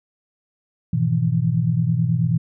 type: tone cluster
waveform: sine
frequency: 102 / 121.7 / 162 / 171.2 Hz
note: G#2 / B2 / E3 / F3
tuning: -31 / -25 / -30 / -34 cents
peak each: -28 / -20 / -20 / -26 dBFS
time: 0.93-2.38 s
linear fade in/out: 5 ms
effects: none